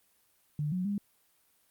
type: tone with pitch steps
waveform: sine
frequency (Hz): 149 / 182.7 / 202.7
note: D3 / F#3 / G#3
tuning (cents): +25 / -22 / -42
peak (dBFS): -29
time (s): 0.59-0.98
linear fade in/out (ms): 2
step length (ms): 130
effects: white hiss -69 dBFS RMS until 1.7 s + Opus 32 kbps